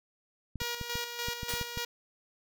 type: clicks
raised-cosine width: 5 ms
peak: -26 dBFS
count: 9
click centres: 0.557 / 0.617 / 0.813 / 0.955 / 1.285 / 1.432 / 1.538 / 1.613 / 1.774 s
type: tone with tremolo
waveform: 5% pulse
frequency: 476.6 Hz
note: A#4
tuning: 38 cents sharp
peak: -21 dBFS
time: 0.6-1.85 s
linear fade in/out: 5 ms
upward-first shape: square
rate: 3.4 Hz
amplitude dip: 50%
type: noise with exponential decay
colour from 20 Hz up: white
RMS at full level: -35 dBFS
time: 1.49-1.81 s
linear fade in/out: 2 ms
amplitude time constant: 68 ms
effects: none